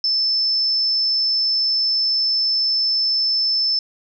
sine tone, 5274 Hz, E8, in tune, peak -16 dBFS, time 0.04-3.79 s, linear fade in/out 2 ms, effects none

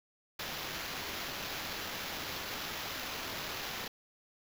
white noise with sample-and-hold, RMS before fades -40 dBFS, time 0.39-3.88 s, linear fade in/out 5 ms, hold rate 8820 Hz, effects none

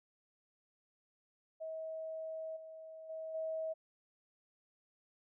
sine tone with level steps, 640 Hz, D#5, 49 cents sharp, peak -40 / -48 / -41 / -36 dBFS, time 1.6-3.74 s, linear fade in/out 20 ms, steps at 2.56 / 3.09 / 3.34 s, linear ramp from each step 10 ms, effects none

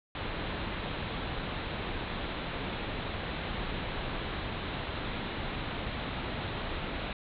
pink low-pass noise, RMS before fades -36 dBFS, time 0.15-7.13 s, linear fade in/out 2 ms, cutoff 4000 Hz, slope 96 dB/octave, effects none

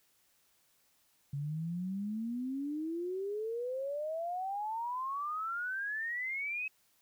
sine exponential sweep, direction up, 138.59 to 2577 Hz, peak -34 dBFS, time 1.33-6.68 s, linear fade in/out 5 ms, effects white hiss -71 dBFS RMS until 7.01 s

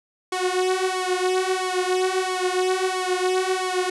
sawtooth tone with flanger, 370 Hz, F#4, in tune, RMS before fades -23 dBFS, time 0.32-3.9 s, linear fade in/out 5 ms, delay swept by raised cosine 0.89 to 5.79 ms, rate 1.5 Hz, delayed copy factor +0.9, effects resampled to 24000 Hz + 8-bit

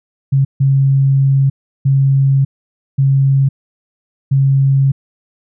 sine tone bursts at uneven times, 136.4 Hz, C#3, 28 cents flat, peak -8 dBFS, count 5, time 0.32-0.45 / 0.6-1.5 / 1.85-2.45 / 2.98-3.49 / 4.31-4.92 s, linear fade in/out 10 ms, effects none

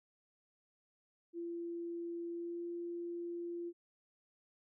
sine tone with pitch glide, 340.9 to 344.3 Hz, F4 to F4, -42 to -25 cents, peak -39 dBFS, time 1.33-3.73 s, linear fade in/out 50 ms, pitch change +17 cents, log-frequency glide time 2.3-2.65 s, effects none

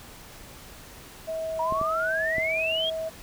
sine tone, 644 Hz, E5, 41 cents flat, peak -28 dBFS, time 1.27-3.1 s, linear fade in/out 20 ms
sine exponential sweep, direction up, 933 to 3322 Hz, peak -25 dBFS, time 1.59-2.9 s, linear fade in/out 5 ms
clicks, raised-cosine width 3 ms, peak -21 dBFS, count 3, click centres 1.724 / 1.814 / 2.383 s
effects pink hiss -46 dBFS RMS until 3.22 s

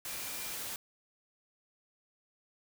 sine tone in noise, 2374 Hz, D7, 18 cents sharp, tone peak -51 dBFS, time 0.07-0.54 s, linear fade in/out 2 ms, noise white, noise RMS -40 dBFS, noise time 0.05-0.76 s, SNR -14 dB, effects none

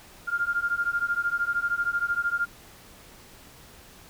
sine beating tone pair, 1396.9 / 1409.9 Hz, F6 / F6, 0 / +16 cents, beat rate 13 Hz, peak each -27 dBFS, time 0.27-2.46 s, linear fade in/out 20 ms, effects pink hiss -50 dBFS RMS until 4.09 s

